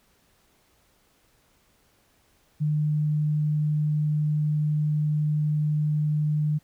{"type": "tone", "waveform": "sine", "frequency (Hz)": 151, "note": "D3", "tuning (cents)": 48, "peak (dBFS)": -21, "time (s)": [2.6, 6.59], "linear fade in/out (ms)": 20, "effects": ["pink hiss -64 dBFS RMS until 6.63 s"]}